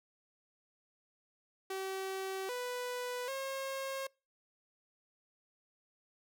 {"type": "tone with pitch steps", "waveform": "sawtooth", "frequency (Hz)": [383.1, 494.5, 539], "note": ["G4", "B4", "C#5"], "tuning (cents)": [-40, 2, -49], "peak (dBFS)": -33, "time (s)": [1.7, 4.07], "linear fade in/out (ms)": 5, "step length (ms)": 790, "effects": ["noise-tail reverb RT60 0.3 s tail -26 dB re dry"]}